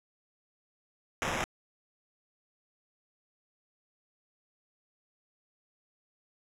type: noise with sample-and-hold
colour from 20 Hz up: white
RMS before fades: -32 dBFS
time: 1.22-1.44 s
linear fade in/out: 0 ms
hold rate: 4410 Hz
effects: low-pass 9000 Hz 12 dB/octave